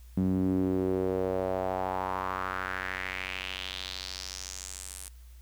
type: tone with band-pass filter sweep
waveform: sawtooth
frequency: 93.4 Hz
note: F#2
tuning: 17 cents sharp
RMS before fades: -32 dBFS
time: 0.17-5.09 s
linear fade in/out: 5 ms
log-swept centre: 210 to 10000 Hz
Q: 3.1
effects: added 60 Hz sine -47 dBFS peak until 5.41 s + white hiss -63 dBFS RMS until 5.41 s